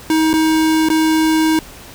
square tone with dropouts, 316.6 Hz, D#4, 30 cents sharp, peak -12 dBFS, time 0.1-1.59 s, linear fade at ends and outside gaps 1 ms, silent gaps 0.331-0.338 / 0.887-0.901 s, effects pink hiss -37 dBFS RMS until 1.94 s

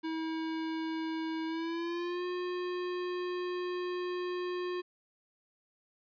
square tone with pitch glide, 321.6 to 358.9 Hz, E4 to F4, -43 to +47 cents, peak -34 dBFS, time 0.03-4.82 s, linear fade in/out 20 ms, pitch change +190 cents, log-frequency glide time 1.46-2.25 s, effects resampled to 11025 Hz + 12-bit

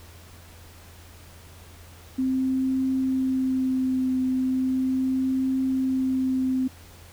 sine tone with vibrato, 260.4 Hz, C4, 8 cents flat, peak -21 dBFS, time 2.18-6.68 s, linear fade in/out 10 ms, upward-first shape triangle, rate 0.37 Hz, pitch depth 18 cents each way, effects added 85 Hz sine -47 dBFS peak until 7.12 s + pink hiss -50 dBFS RMS until 7.12 s

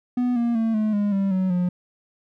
triangle tone with pitch steps, 246.9 / 235.8 / 225.1 / 214.9 / 205.2 / 195.96 / 187.12 / 178.67 Hz, B3 / A#3 / A3 / A3 / G#3 / G3 / F#3 / F3, 0 / +20 / +40 / -41 / -21 / 0 / +20 / +40 cents, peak -17 dBFS, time 0.17-1.69 s, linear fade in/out 5 ms, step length 190 ms, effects none

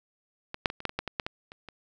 clicks, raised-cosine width 0.3 ms, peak -19 / -6 / -19 / -25 / -11 / -22 / -13 / -17 / -12 / -16 / -28 / -27 dBFS, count 12, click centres 0.544 / 0.658 / 0.701 / 0.804 / 0.853 / 0.894 / 0.99 / 1.077 / 1.198 / 1.265 / 1.519 / 1.687 s, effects none

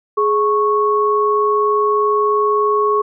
sine tone pair together, 418.9 / 1104.2 Hz, G#4 / C#6, +15 / -7 cents, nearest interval octave + perfect fourth, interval 1678 cents, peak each -15 dBFS, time 0.17-3.02 s, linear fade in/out 10 ms, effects none

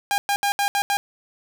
sawtooth tone bursts at uneven times, 807 Hz, G#5, 50 cents flat, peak -15 dBFS, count 6, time 0.11-0.18 / 0.29-0.36 / 0.43-0.52 / 0.59-0.68 / 0.75-0.82 / 0.9-0.97 s, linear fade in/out 0 ms, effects none

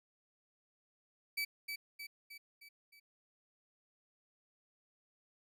30% pulse tone with echo, 2300 Hz, D7, 37 cents flat, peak -32 dBFS, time 1.37-1.45 s, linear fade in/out 10 ms, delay 310 ms, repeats 5, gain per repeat -5 dB, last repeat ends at 3 s, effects none

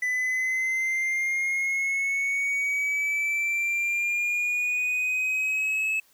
triangle linear sweep, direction up, 1993 to 2595 Hz, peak -22 dBFS, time 0.02-6 s, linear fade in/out 5 ms, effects white hiss -61 dBFS RMS until 6.13 s

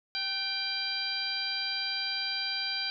harmonic tone with a mistuned harmonic, 790 Hz, G5, 13 cents sharp, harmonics 1 / 2 / 3 / 4 / 5 / 6, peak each -45 / -39 / -38 / -39 / -37 / -33 dBFS, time 0.15-2.9 s, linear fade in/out 0 ms, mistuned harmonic 2, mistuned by -54 cents, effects none

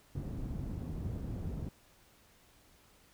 white low-pass noise, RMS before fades -39 dBFS, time 0.15-1.69 s, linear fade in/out 5 ms, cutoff 150 Hz, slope 12 dB/octave, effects pink hiss -64 dBFS RMS until 3.13 s

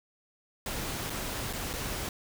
pink noise with dropouts, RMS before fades -35 dBFS, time 0.66-2.09 s, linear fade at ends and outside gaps 2 ms, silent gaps 1.098-1.102 / 1.529-1.533 / 1.732-1.736 s, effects none

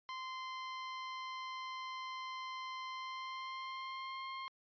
sawtooth tone with pitch glide, 1039 to 1062.1 Hz, C6 to C6, -12 to +26 cents, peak -38 dBFS, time 0.09-4.48 s, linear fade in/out 0 ms, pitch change +38 cents, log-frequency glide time 2.88-4.28 s, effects resampled to 11025 Hz

